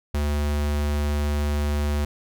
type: tone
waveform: square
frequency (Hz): 73.42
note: D2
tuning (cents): 0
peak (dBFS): -22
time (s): 0.14-2.05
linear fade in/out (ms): 5
effects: none